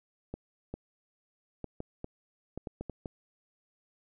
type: clicks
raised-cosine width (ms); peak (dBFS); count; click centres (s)
2; -24; 10; 0.34 / 0.74 / 1.643 / 1.804 / 2.044 / 2.576 / 2.672 / 2.81 / 2.897 / 3.058
effects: none

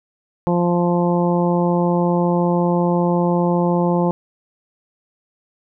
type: harmonic tone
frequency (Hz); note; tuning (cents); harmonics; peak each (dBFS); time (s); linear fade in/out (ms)
174.61; F3; 0; 1 / 2 / 3 / 4 / 5 / 6; -17 / -21 / -22 / -28 / -24 / -30; 0.47-4.11; 0
effects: none

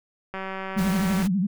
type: click train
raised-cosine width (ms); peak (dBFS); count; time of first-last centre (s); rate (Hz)
0.5; -18; 170; 0.34-1.225; 191
type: tone with vibrato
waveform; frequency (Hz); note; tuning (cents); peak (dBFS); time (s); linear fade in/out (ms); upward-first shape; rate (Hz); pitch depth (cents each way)
sine; 190; F#3; +46; -20; 0.76-1.47; 10; sine; 12; 150
type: noise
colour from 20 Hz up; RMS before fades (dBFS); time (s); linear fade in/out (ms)
pink; -34; 0.77-1.28; 20
effects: none

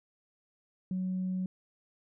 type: tone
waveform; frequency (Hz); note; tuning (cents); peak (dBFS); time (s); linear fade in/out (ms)
sine; 185.3; F#3; +3; -29; 0.91-1.46; 2
effects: tanh soft clip ceiling -26 dBFS

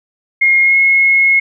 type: tone with pitch glide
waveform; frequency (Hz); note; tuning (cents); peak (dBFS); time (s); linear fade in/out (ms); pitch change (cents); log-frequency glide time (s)
sine; 2142 to 2169; C7 to C#7; +40 to -38; -7; 0.41-1.4; 10; +22; 0.61-0.77
effects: none

